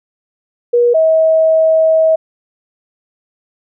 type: tone pair in turn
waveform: sine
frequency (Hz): 480 / 640.7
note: B4 / E5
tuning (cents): -49 / -49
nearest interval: perfect fourth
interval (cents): 500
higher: second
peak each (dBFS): -7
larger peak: neither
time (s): 0.73-0.94 / 0.94-2.16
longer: second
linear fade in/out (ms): 10
effects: none